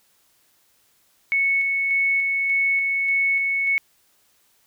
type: tone with tremolo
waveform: sine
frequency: 2209 Hz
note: C#7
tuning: 7 cents flat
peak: -17 dBFS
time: 1.32-3.78 s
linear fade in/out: 0 ms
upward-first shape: square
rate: 1.7 Hz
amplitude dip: 25%
effects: white hiss -62 dBFS RMS until 4.66 s

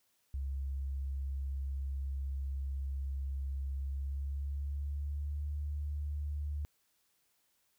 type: tone with pitch glide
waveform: sine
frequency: 68 to 73.3 Hz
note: C#2 to D2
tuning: -33 to -3 cents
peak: -34 dBFS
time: 0.34-6.65 s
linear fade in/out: 0 ms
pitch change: +130 cents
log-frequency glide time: 3.77-5.47 s
effects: white hiss -75 dBFS RMS until 7.78 s

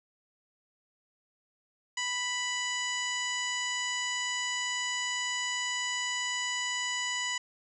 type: harmonic tone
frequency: 987.8 Hz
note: B5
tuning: in tune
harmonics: 1 / 2 / 3 / 4 / 5 / 6 / 7 / 8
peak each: -39 / -34 / -36 / -45 / -43 / -47 / -37 / -47 dBFS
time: 1.97-7.38 s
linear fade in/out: 5 ms
effects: none

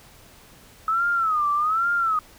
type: tone with vibrato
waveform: sine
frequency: 1280 Hz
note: D#6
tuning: 49 cents sharp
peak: -19 dBFS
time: 0.88-2.19 s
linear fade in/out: 2 ms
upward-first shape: sine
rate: 1.2 Hz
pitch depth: 160 cents each way
effects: pink hiss -50 dBFS RMS until 2.38 s

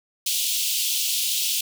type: high-pass noise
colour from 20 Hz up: pink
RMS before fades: -24 dBFS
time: 0.26-1.61 s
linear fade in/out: 5 ms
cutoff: 2800 Hz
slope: 48 dB/octave
effects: none

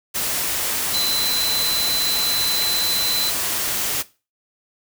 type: tone in noise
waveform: sine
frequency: 4036 Hz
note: B7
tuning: 37 cents sharp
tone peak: -19 dBFS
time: 0.93-3.31 s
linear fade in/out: 20 ms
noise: white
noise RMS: -23 dBFS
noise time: 0.14-4.03 s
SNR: +1 dB
effects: noise-tail reverb RT60 0.3 s tail -18 dB re dry

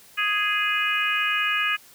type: harmonic tone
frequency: 415.3 Hz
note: G#4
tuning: in tune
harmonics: 3 / 4 / 5 / 6 / 7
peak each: -28 / -26 / -31 / -25 / -29 dBFS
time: 0.17-1.77 s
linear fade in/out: 20 ms
effects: white hiss -51 dBFS RMS until 1.94 s

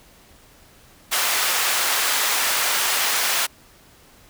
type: high-pass noise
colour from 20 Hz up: pink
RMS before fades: -21 dBFS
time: 1.11-3.47 s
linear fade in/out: 20 ms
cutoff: 1000 Hz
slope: 12 dB/octave
effects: pink hiss -51 dBFS RMS until 4.29 s

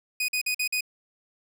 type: tone bursts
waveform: sawtooth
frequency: 2489 Hz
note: D#7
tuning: in tune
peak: -21 dBFS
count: 5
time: 0.2-0.808 s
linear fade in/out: 5 ms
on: 84 ms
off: 47 ms
effects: none

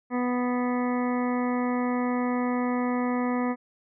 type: harmonic tone with a mistuned harmonic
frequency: 247.2 Hz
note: B3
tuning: 2 cents sharp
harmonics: 1 / 2 / 3 / 4 / 5 / 7 / 8 / 9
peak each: -25 / -32 / -35 / -35 / -37 / -43 / -41 / -45 dBFS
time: 0.1-3.56 s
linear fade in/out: 50 ms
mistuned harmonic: 9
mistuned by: -24 cents
effects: none

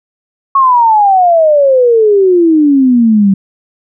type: exponential sweep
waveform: sine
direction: down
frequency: 1108.7 to 190.7 Hz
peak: -4 dBFS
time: 0.55-3.34 s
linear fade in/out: 5 ms
effects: none

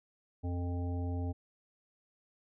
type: harmonic tone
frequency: 87.9 Hz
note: F2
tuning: 12 cents sharp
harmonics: 1 / 3 / 5 / 7 / 9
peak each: -33 / -40 / -47 / -50 / -49 dBFS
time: 0.43-1.33 s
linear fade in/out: 20 ms
effects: none

